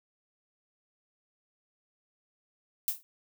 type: noise with exponential decay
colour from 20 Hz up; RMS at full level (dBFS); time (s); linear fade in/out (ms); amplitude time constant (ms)
violet; -25; 2.88-3.03; 0; 31
effects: none